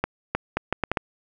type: accelerating click train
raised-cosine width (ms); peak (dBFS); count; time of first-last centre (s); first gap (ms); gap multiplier
0.5; -7; 7; 0.04-0.972; 310; 0.71
effects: none